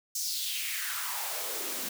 white noise with high-pass filter sweep, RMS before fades -34 dBFS, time 0.15-1.89 s, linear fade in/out 5 ms, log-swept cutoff 6200 to 220 Hz, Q 2.9, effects none

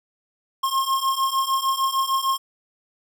square beating tone pair, 1067 / 1073.6 Hz, C6 / C6, +34 / +44 cents, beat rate 6.6 Hz, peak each -25 / -23 dBFS, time 0.63-2.38 s, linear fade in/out 10 ms, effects none

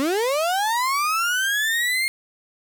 35% pulse linear sweep, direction up, 261.6 to 2145 Hz, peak -18 dBFS, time 0-2.08 s, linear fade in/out 0 ms, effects none

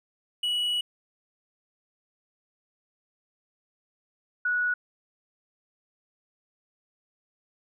triangle / sine tone pair in turn, 2932 / 1466 Hz, F#7 / F#6, -16 / -16 cents, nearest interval octave, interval 1200 cents, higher first, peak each -23 dBFS, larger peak neither, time 0.43-0.81 / 4.45-4.74 s, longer first, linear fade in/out 5 ms, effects none

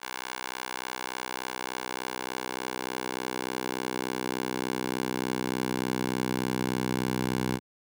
10% pulse tone with high-pass filter sweep, 63.4 Hz, B1, 46 cents sharp, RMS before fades -32 dBFS, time 0-7.6 s, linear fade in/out 50 ms, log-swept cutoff 980 to 140 Hz, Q 0.84, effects none

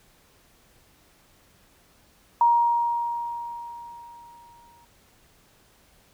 sine tone with exponential decay, 943 Hz, A#5, 20 cents sharp, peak -14 dBFS, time 2.41-4.85 s, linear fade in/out 2 ms, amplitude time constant 530 ms, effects pink hiss -59 dBFS RMS until 6.13 s

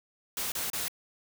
white noise bursts, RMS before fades -33 dBFS, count 3, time 0.37-0.882 s, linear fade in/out 2 ms, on 150 ms, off 31 ms, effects none

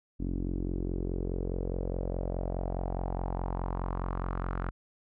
sawtooth tone with low-pass filter sweep, 44.8 Hz, F1, 45 cents sharp, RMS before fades -33 dBFS, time 0.19-4.71 s, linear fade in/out 20 ms, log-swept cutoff 280 to 1400 Hz, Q 3.1, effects none

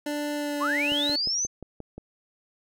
25% pulse tone with pitch glide, 294.2 to 290 Hz, D4 to D4, +3 to -22 cents, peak -24 dBFS, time 0.06-1.16 s, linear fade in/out 5 ms, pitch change -25 cents, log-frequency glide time 0.35-0.61 s
sine linear sweep, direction up, 970 to 6330 Hz, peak -24 dBFS, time 0.6-1.47 s, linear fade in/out 20 ms
click train, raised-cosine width 2 ms, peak -25 dBFS, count 7, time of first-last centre 0.92-1.98 s, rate 5.66 Hz
effects none

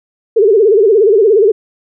sine tone with vibrato, 420 Hz, G#4, 19 cents sharp, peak -5 dBFS, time 0.36-1.52 s, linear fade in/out 10 ms, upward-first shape sine, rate 17 Hz, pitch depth 160 cents each way, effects none

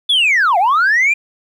sine linear two-way sweep, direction down then up, 3520 to 670 to 2445 Hz, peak -8 dBFS, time 0.09-1.14 s, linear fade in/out 10 ms, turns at 0.58 s, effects tanh soft clip ceiling -8 dBFS + 8-bit

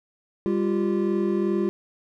triangle tone cluster, 199.9 / 346.8 / 389.4 Hz, G3 / F4 / G4, +34 / -12 / -12 cents, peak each -23 / -22 / -26 dBFS, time 0.46-1.69 s, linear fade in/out 0 ms, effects none

